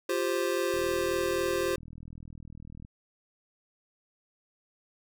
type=chord; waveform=square; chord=F suspended second; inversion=none; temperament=just; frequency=349.2 / 392.9 / 523.8 Hz; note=F4 / G4 / C5; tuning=0 / +4 / +2 cents; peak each=-32 dBFS; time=0.09-1.76 s; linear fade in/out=5 ms
type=click train; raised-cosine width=5 ms; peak=-34 dBFS; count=86; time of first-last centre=0.74-2.849 s; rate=40.3 Hz
effects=none